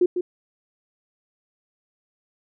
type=tone with echo; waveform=sine; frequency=357.9 Hz; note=F4; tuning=42 cents sharp; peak=-14 dBFS; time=0.01-0.06 s; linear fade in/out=5 ms; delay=150 ms; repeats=1; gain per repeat=-7 dB; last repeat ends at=0.21 s; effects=none